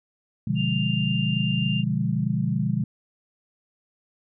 sine chord, B diminished seventh, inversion none, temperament equal with one note detuned, 123.47 / 146.83 / 174.61 / 204.6 Hz, B2 / D3 / F3 / Ab3, 0 / 0 / 0 / -26 cents, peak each -27 dBFS, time 0.47-2.84 s, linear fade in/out 5 ms
sine tone, 2794 Hz, F7, in tune, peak -28 dBFS, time 0.55-1.84 s, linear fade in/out 50 ms
effects none

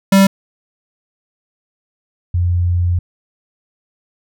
square / sine tone pair in turn, 194.8 / 87.98 Hz, G3 / F2, -11 / +13 cents, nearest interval octave + major second, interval 1376 cents, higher first, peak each -7 / -12 dBFS, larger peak first, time 0.12-0.27 / 2.34-2.99 s, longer second, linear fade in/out 5 ms, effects none

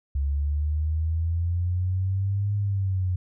sine exponential two-way sweep, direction up then down, 68.8 to 102.8 to 90.1 Hz, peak -22 dBFS, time 0.15-3.16 s, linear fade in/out 5 ms, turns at 2.55 s, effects none

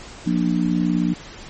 harmonic tone, 59.3 Hz, A#1, 30 cents sharp, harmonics 3 / 4 / 5, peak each -20 / -22 / -22 dBFS, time 0.26-1.14 s, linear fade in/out 10 ms, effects pink hiss -39 dBFS RMS until 1.49 s + MP3 32 kbps

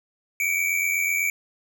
square tone pair together, 2261 / 2349 Hz, C#7 / D7, +34 / 0 cents, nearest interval minor second, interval 66 cents, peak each -25 dBFS, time 0.4-1.3 s, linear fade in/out 2 ms, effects none

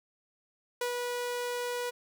sawtooth tone with ADSR envelope, 487.7 Hz, B4, 22 cents flat, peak -25 dBFS, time 0.81-1.91 s, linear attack 4 ms, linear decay 100 ms, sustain -3 dB, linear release 19 ms, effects none

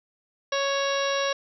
harmonic tone with a mistuned harmonic, 554.4 Hz, C#5, in tune, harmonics 1 / 2 / 3 / 4 / 5 / 6 / 7 / 8 / 9 / 10, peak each -26 / -30 / -32 / -38 / -35 / -38 / -34 / -44 / -45 / -35 dBFS, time 0.52-1.33 s, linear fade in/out 5 ms, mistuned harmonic 10, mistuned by +18 cents, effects none

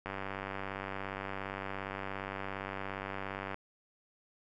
click train, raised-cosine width 0.5 ms, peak -23 dBFS, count 340, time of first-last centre 0.06-3.544 s, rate 97.3 Hz, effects none

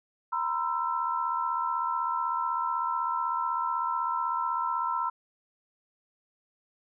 sine tone cluster, 943 / 1019 / 1333 Hz, A#5 / C6 / E6, +20 / -46 / +19 cents, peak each -31 dBFS, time 0.32-5.1 s, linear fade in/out 10 ms, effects none

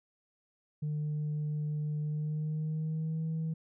sine tone with pitch glide, 150.5 to 160.37 Hz, D3 to E3, +43 to -47 cents, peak -29 dBFS, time 0.82-3.54 s, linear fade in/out 10 ms, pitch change +110 cents, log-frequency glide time 2.04-3.24 s, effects tanh soft clip ceiling -29 dBFS

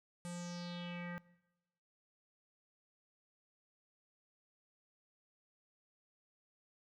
square tone with low-pass filter sweep, 174.8 Hz, F3, 2 cents sharp, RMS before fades -44 dBFS, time 0.25-1.18 s, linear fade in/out 0 ms, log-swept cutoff 9300 to 1700 Hz, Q 4.5, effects noise-tail reverb RT60 1.0 s tail -21 dB re dry

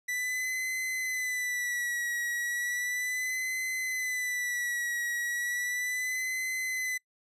45% pulse tone with vibrato, 1975.5 Hz, B6, in tune, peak -30 dBFS, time 0.08-6.98 s, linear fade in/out 10 ms, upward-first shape sine, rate 0.35 Hz, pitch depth 55 cents each way, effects noise-tail reverb RT60 0.1 s tail -23 dB re dry + resampled to 32000 Hz

